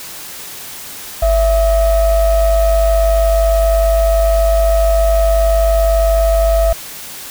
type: ring-modulated tone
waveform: triangle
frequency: 307.2 Hz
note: D#4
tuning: 22 cents flat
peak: -4 dBFS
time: 1.22-6.73 s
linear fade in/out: 5 ms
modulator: 357 Hz
effects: white hiss -30 dBFS RMS until 7.3 s